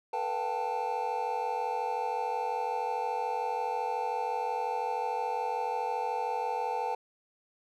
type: tone cluster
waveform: triangle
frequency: 444.4 / 490 / 717 / 791 / 884 Hz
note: A4 / B4 / F5 / G5 / A5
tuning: +17 / -14 / +45 / +15 / +8 cents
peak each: -39 / -35 / -39 / -33 / -31 dBFS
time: 0.13-6.95 s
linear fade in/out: 5 ms
effects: none